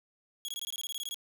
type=tone bursts; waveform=sawtooth; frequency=3322 Hz; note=G#7; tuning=in tune; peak=-32 dBFS; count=13; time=0.45-1.144 s; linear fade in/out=0 ms; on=34 ms; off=21 ms; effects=none